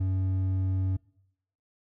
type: tone with hard clipping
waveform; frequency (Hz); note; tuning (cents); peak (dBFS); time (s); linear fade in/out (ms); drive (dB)
sine; 94.3; F#2; +33; -26; 0-0.97; 10; 5
effects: noise-tail reverb RT60 0.8 s tail -24 dB re dry